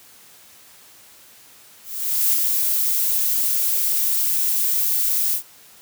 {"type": "noise with ADSR envelope", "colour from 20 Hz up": "violet", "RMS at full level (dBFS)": -17, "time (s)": [1.83, 5.43], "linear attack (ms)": 500, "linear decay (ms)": 18, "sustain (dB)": -3, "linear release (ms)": 100, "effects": ["white hiss -48 dBFS RMS until 5.81 s", "high-pass 60 Hz 12 dB/octave"]}